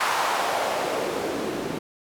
white noise with band-pass filter sweep, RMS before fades -26 dBFS, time 0-1.79 s, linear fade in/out 10 ms, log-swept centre 1100 to 260 Hz, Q 1.8, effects none

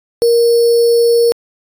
sine tone with sample-and-hold, 469.4 Hz, A#4, 12 cents sharp, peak -7 dBFS, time 0.22-1.32 s, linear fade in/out 0 ms, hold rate 4900 Hz, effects AAC 64 kbps

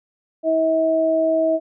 sine tone pair together, 321.9 / 643 Hz, E4 / E5, -41 / -43 cents, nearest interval octave, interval 1198 cents, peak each -22 / -16 dBFS, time 0.43-1.6 s, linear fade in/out 50 ms, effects none

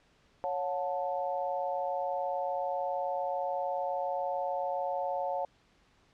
sine chord, F# minor, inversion second, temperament equal with one note detuned, 554.4 / 721.4 / 880 Hz, C#5 / F#5 / A5, 0 / -44 / 0 cents, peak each -34 / -34 / -36 dBFS, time 0.44-5.45 s, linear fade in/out 0 ms, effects pink hiss -66 dBFS RMS until 6.13 s + low-pass 5000 Hz 12 dB/octave

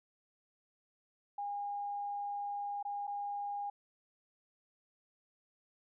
sine tone with dropouts, 813 Hz, G#5, 37 cents flat, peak -36 dBFS, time 1.38-3.7 s, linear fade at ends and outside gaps 5 ms, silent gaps 2.828-2.85 / 3.07-3.076 s, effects none

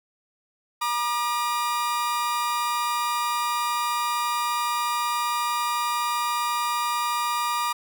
40% pulse tone pair together, 956 / 1204.9 Hz, A#5 / D6, +43 / +44 cents, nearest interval major third, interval 401 cents, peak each -26 / -25 dBFS, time 0.81-7.73 s, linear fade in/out 10 ms, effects none

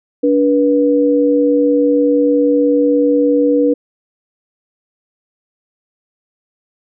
sine tone pair together, 288.5 / 485.2 Hz, D4 / B4, -31 / -31 cents, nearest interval major sixth, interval 900 cents, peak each -12 dBFS, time 0.23-3.74 s, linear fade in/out 10 ms, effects none

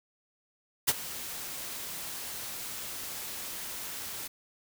white noise with ADSR envelope, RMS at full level -22 dBFS, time 0.87-4.28 s, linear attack 19 ms, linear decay 34 ms, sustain -17 dB, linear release 11 ms, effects none

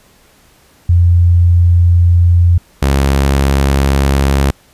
sine / sawtooth tone pair in turn, 86.9 / 68.71 Hz, F2 / C#2, -8 / -15 cents, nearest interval major third, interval 407 cents, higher first, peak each -5 dBFS, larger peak neither, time 0.89-2.58 / 2.82-4.51 s, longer neither, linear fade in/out 5 ms, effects pink hiss -48 dBFS RMS until 4.73 s + resampled to 32000 Hz

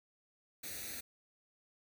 white noise with comb filter, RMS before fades -44 dBFS, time 0.63-1.01 s, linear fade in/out 10 ms, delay 0.48 ms, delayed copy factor +0.8, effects none

